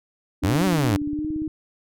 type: tone with pitch glide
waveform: sine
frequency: 293.7 to 310.3 Hz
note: D4 to D#4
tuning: 0 to -5 cents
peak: -24 dBFS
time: 0.42-1.48 s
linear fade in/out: 10 ms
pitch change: +95 cents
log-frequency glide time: 1.1-1.28 s
type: linear two-way sweep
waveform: sawtooth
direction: up then down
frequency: 74.8 to 196 to 89.1 Hz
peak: -15 dBFS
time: 0.43-0.97 s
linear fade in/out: 10 ms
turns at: 0.65 s
type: click train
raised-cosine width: 5 ms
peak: -24 dBFS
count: 18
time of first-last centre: 0.5-1.477 s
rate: 17.4 Hz
effects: none